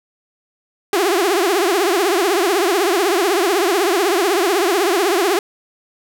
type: tone with vibrato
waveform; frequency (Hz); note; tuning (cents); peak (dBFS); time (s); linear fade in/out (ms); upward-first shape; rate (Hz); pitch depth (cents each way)
sawtooth; 373.1; F#4; +14; -10; 0.93-5.39; 2; triangle; 16; 240
effects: none